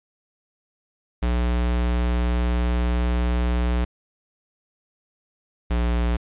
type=tone pair in turn; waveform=square; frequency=60.1 / 59.2 Hz; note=B1 / A#1; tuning=-46 / +27 cents; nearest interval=unison; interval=27 cents; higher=first; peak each=-20 dBFS; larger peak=neither; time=1.22-3.85 / 5.7-6.17 s; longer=first; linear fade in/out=10 ms; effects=resampled to 8000 Hz + 9-bit